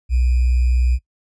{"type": "tone with sample-and-hold", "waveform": "sine", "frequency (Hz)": 61.74, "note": "B1", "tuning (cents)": 0, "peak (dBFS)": -13, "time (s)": [0.09, 0.99], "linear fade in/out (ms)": 50, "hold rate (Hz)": 2450, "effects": ["noise-tail reverb RT60 0.1 s tail -20 dB re dry", "resampled to 22050 Hz"]}